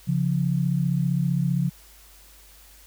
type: tone pair together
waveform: sine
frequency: 138.61 / 173.9 Hz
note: C#3 / F3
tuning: 0 / -7 cents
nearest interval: major third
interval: 393 cents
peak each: -23 / -23 dBFS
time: 0.07-1.7 s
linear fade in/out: 20 ms
effects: added 50 Hz sine -52 dBFS peak until 2.86 s + white hiss -52 dBFS RMS until 2.86 s